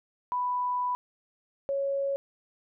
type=tone pair in turn; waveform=sine; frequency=990 / 553.5 Hz; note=B5 / C#5; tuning=+4 / -3 cents; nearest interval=minor seventh; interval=1007 cents; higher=first; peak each=-26 dBFS; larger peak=neither; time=0.32-0.95 / 1.69-2.16 s; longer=first; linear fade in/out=0 ms; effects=none